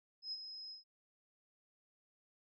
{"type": "tone with ADSR envelope", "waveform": "sine", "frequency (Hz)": 5110, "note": "D#8", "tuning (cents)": 45, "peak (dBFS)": -38, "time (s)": [0.22, 0.84], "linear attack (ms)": 100, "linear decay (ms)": 45, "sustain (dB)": -8, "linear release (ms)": 130, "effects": []}